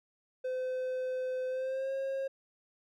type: tone with pitch glide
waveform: triangle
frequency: 512 to 539 Hz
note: C5 to C#5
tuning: -38 to -49 cents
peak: -30 dBFS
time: 0.44-2.28 s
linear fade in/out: 10 ms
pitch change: +89 cents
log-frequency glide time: 1.48-1.92 s
effects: none